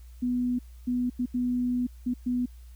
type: tone bursts at uneven times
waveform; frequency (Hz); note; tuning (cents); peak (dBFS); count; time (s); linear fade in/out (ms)
sine; 246.9; B3; 0; -24; 6; 0.22-0.59 / 0.87-1.1 / 1.19-1.26 / 1.34-1.87 / 2.06-2.14 / 2.26-2.46; 10
effects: added 60 Hz sine -44 dBFS peak until 2.75 s + white hiss -63 dBFS RMS until 2.75 s